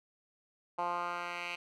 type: tone with band-pass filter sweep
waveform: 10% pulse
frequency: 174.61 Hz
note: F3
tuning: in tune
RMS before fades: -37 dBFS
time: 0.78-1.56 s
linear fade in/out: 10 ms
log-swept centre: 900 to 2500 Hz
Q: 2.5
effects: none